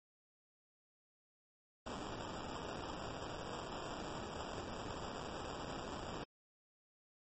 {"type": "noise with sample-and-hold", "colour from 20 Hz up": "blue", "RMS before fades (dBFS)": -45, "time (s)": [1.86, 6.24], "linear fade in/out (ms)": 5, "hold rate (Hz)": 2100, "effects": ["MP3 32 kbps"]}